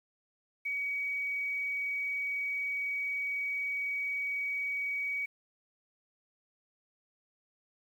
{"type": "tone", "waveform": "sine", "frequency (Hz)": 2261, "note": "C#7", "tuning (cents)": 34, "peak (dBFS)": -31, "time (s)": [0.65, 5.26], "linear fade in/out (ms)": 10, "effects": ["10-bit"]}